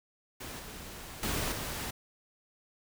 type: noise with level steps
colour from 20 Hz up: pink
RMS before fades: -42 / -45 / -33 / -37 dBFS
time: 0.4-1.91 s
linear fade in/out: 10 ms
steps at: 0.59 / 1.23 / 1.52 s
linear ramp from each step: 2 ms
effects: none